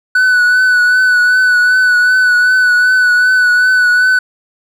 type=tone with vibrato; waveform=triangle; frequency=1489 Hz; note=F#6; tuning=11 cents sharp; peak=-5 dBFS; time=0.15-4.19 s; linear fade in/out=5 ms; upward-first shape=triangle; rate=2.6 Hz; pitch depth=33 cents each way; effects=none